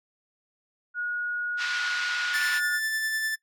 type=tone; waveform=sine; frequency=1448 Hz; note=F#6; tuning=38 cents flat; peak=-27 dBFS; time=0.94-2.8 s; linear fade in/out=50 ms
type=band-pass noise; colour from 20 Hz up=pink; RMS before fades=-33 dBFS; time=1.57-2.61 s; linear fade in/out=50 ms; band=1300 to 5200 Hz; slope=24 dB/octave
type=tone with tremolo; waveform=45% pulse; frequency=1760 Hz; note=A6; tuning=in tune; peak=-25 dBFS; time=2.33-3.36 s; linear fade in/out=20 ms; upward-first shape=sine; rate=10 Hz; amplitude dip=30%
effects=noise-tail reverb RT60 0.1 s tail -19 dB re dry